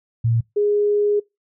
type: tone pair in turn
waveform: sine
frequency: 115.4 / 413.5 Hz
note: A#2 / G#4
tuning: -17 / -8 cents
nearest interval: octave + minor seventh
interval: 2209 cents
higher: second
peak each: -15 dBFS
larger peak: neither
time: 0.24-0.41 / 0.56-1.2 s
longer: second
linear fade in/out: 10 ms
effects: noise-tail reverb RT60 0.2 s tail -24 dB re dry